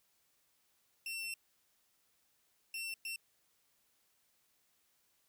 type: tone bursts at uneven times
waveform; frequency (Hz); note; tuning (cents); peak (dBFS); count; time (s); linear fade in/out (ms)
sawtooth; 2701; E7; +42; -36; 3; 1.06-1.34 / 2.74-2.94 / 3.05-3.16; 2
effects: white hiss -75 dBFS RMS until 5.28 s